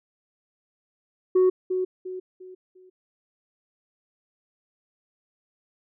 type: tone with echo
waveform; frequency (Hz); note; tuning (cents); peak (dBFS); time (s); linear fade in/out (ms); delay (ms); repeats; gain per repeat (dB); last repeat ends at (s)
sine; 370; F#4; 0; -13; 1.35-1.5; 10; 350; 4; -9; 2.9
effects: tanh soft clip ceiling -14 dBFS